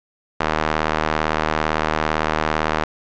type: tone with band-pass filter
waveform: sawtooth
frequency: 77.78 Hz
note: D#2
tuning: in tune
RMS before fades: -21 dBFS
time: 0.4-2.84 s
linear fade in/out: 5 ms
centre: 1200 Hz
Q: 0.87
effects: resampled to 16000 Hz + 7-bit